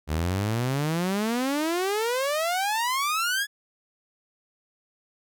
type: exponential sweep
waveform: sawtooth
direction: up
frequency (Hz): 73.42 to 1709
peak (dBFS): -20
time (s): 0.07-3.47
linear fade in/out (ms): 50
effects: none